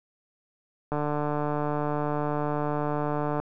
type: click train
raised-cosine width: 1 ms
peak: -15 dBFS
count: 368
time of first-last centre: 0.92-3.4 s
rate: 148 Hz
effects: none